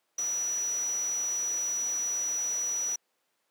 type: tone in noise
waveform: sine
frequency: 5870 Hz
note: F#8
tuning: 15 cents flat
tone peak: -28 dBFS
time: 0.18-2.96 s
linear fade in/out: 5 ms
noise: pink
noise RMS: -44 dBFS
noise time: 0.18-2.96 s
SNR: +13 dB
effects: pink hiss -75 dBFS RMS until 3.5 s + high-pass 400 Hz 12 dB/octave